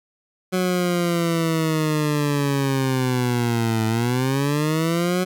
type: linear two-way sweep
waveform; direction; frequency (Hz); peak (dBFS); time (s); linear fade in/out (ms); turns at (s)
20% pulse; down then up; 185 to 110 to 185; -14; 0.52-5.25; 20; 3.86
effects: none